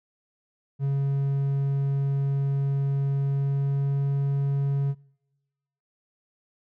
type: tone with pitch glide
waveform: triangle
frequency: 138.59 to 139.39 Hz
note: C#3 to C#3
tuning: 0 to +10 cents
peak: -20 dBFS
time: 0.79-4.95 s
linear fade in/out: 50 ms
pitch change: +10 cents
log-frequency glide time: 3.24-4.07 s
effects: noise-tail reverb RT60 1.0 s tail -25 dB re dry